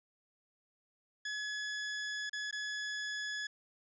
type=tone with dropouts; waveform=sawtooth; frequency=1697 Hz; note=G#6; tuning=37 cents sharp; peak=-33 dBFS; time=1.25-3.47 s; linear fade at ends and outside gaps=5 ms; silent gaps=2.296-2.33 / 2.511-2.526 s; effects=resampled to 16000 Hz